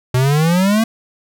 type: exponential sweep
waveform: square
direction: up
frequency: 123.47 to 229.2 Hz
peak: -12 dBFS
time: 0.14-0.84 s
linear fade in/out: 5 ms
effects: none